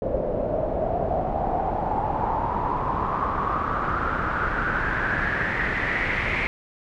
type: noise with low-pass filter sweep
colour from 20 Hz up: pink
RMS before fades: -25 dBFS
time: 0.02-6.47 s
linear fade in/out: 0 ms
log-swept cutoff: 550 to 2200 Hz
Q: 6.1
effects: none